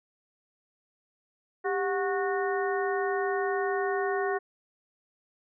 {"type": "harmonic tone with a mistuned harmonic", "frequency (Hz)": 367.1, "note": "F#4", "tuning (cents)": -14, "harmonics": [1, 2, 3, 4, 5], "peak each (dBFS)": [-28, -32, -36, -37, -36], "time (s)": [1.64, 4.39], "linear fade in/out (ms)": 20, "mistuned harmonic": 1, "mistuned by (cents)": 130, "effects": []}